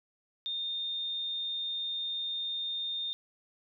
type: tone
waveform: sine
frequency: 3643 Hz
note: A#7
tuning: 41 cents flat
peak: -32 dBFS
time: 0.46-3.13 s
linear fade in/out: 0 ms
effects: none